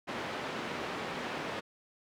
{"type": "band-pass noise", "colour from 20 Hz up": "pink", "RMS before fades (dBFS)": -38, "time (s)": [0.07, 1.61], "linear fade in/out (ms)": 20, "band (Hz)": [230, 2800], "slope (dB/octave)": 12, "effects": []}